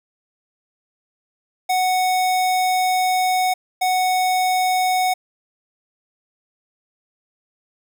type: tone bursts at uneven times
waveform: square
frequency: 740 Hz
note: F#5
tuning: in tune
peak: -17 dBFS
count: 2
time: 1.69-3.54 / 3.81-5.14 s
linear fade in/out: 10 ms
effects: none